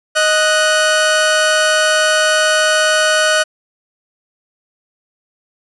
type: tone pair together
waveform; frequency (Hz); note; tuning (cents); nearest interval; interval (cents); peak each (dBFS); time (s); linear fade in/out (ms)
sawtooth; 622.3 / 1478.9; D#5 / F#6; 0 / -1; octave + minor third; 1499; -10; 0.15-3.44; 20
effects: resampled to 24000 Hz